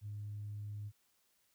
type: tone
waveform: sine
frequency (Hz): 103.83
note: G#2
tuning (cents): 0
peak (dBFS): -40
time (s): 0.01-0.92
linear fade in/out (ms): 50
effects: tanh soft clip ceiling -36 dBFS + white hiss -75 dBFS RMS until 1.54 s